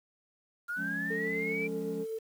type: linear sweep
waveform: sine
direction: up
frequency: 1396.9 to 2365 Hz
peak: -32 dBFS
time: 0.68-1.68 s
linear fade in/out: 20 ms
type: chord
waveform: triangle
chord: Db major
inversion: first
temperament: equal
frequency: 174.61 / 207.7 / 277.2 Hz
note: F3 / Ab3 / Db4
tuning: 0 / 0 / 0 cents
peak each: -38 dBFS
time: 0.76-2.06 s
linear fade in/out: 50 ms
type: tone with tremolo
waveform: sine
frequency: 445.1 Hz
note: A4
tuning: 20 cents sharp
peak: -32 dBFS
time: 1.1-2.19 s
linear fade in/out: 10 ms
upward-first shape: triangle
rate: 7.9 Hz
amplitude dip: 35%
effects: tanh soft clip ceiling -20 dBFS + 9-bit